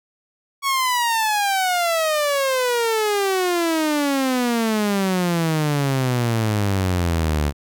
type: exponential sweep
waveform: sawtooth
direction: down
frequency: 1120 to 71.3 Hz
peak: -14 dBFS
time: 0.62-7.53 s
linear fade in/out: 50 ms
effects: none